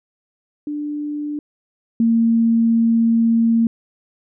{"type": "tone pair in turn", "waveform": "sine", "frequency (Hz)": [295.5, 229.1], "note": ["D4", "A#3"], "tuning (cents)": [11, -30], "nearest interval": "major third", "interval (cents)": 441, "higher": "first", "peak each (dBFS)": [-22, -12], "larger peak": "second", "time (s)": [[0.67, 1.39], [2, 3.67]], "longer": "second", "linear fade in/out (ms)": 2, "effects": []}